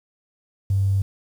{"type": "tone", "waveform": "triangle", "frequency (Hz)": 97.7, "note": "G2", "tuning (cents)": -5, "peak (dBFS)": -13, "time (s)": [0.7, 1.02], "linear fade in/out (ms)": 5, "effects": ["tanh soft clip ceiling -15 dBFS", "8-bit"]}